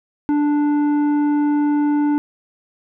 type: tone with tanh clipping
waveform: triangle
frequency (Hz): 293.7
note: D4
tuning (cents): 0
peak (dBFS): -16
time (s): 0.29-2.18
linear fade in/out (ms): 0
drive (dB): 13
effects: none